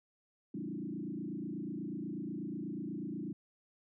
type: tone with frequency modulation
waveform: sine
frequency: 247.7 Hz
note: B3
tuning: 5 cents sharp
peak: -37 dBFS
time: 0.54-3.33 s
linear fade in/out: 5 ms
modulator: 28.2 Hz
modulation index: 3
effects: none